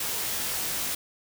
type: noise with comb filter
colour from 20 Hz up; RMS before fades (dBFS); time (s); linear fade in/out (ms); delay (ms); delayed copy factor
white; -30; 0-0.95; 5; 19; +0.7
effects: none